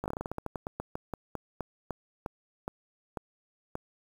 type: slowing click train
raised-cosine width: 1 ms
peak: -20 dBFS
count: 23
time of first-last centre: 0.04-3.754 s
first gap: 18 ms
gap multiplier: 1.18
effects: 8-bit